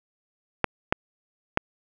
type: clicks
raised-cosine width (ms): 0.5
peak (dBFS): -4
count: 3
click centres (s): 0.643 / 0.925 / 1.574
effects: none